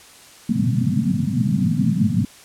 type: band-pass noise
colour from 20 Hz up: white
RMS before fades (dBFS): -19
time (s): 0.49-2.25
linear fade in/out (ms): 5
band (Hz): 100 to 250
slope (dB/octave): 96
effects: white hiss -45 dBFS RMS until 2.44 s + low-pass 10000 Hz 12 dB/octave